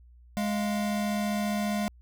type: tone pair together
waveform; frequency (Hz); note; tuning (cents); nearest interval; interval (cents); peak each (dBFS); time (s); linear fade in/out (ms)
square; 207.7 / 697.9; G#3 / F5; 0 / -1; octave + major sixth; 2099; -28 / -35; 0.37-1.88; 0
effects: added 60 Hz sine -51 dBFS peak until 2.01 s